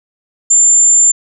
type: tone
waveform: sine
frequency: 7230 Hz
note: A8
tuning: 46 cents sharp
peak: -5 dBFS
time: 0.5-1.12 s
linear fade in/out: 10 ms
effects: none